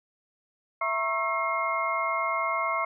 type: tone cluster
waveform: sine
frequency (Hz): 662 / 940 / 1089 / 1324 / 2135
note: E5 / A#5 / C#6 / E6 / C7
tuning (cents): +7 / +14 / -31 / +7 / +34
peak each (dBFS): -32 / -37 / -28 / -34 / -31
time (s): 0.81-2.85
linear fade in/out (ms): 5
effects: none